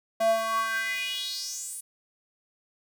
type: tone with high-pass filter sweep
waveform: square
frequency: 223.7 Hz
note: A3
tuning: 29 cents sharp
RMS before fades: -29 dBFS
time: 0.2-1.81 s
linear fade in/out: 10 ms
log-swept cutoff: 570 to 10000 Hz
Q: 5.8
effects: none

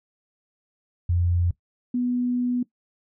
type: tone pair in turn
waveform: sine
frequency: 87.31 / 246.3 Hz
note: F2 / B3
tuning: 0 / -5 cents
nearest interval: octave + tritone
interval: 1795 cents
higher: second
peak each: -19 / -21 dBFS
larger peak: first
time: 1.09-1.51 / 1.94-2.63 s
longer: second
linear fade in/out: 5 ms
effects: noise-tail reverb RT60 0.1 s tail -18 dB re dry

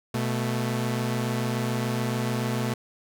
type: tone pair together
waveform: sawtooth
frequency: 123.47 / 220 Hz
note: B2 / A3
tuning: 0 / 0 cents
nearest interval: minor seventh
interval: 1000 cents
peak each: -23 / -25 dBFS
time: 0.14-2.74 s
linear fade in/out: 5 ms
effects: none

